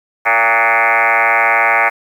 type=tone with frequency modulation; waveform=sine; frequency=1480 Hz; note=F#6; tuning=in tune; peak=-9 dBFS; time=0.25-1.9 s; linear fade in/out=20 ms; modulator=113 Hz; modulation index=7.4; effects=7-bit